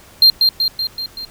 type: tone with echo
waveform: triangle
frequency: 4186 Hz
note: C8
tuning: in tune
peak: -4 dBFS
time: 0.22-0.3 s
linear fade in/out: 2 ms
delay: 190 ms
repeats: 5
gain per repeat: -4 dB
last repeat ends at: 1.25 s
effects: pink hiss -44 dBFS RMS until 1.3 s